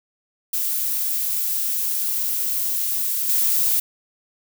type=noise with level steps; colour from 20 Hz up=violet; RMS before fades=-23 / -19 dBFS; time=0.53-3.8 s; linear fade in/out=5 ms; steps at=3.29 s; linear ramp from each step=2 ms; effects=none